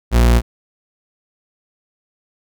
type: tone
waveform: 40% pulse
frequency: 58.9 Hz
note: A#1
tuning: 19 cents sharp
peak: -8 dBFS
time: 0.11-0.42 s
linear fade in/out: 50 ms
effects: none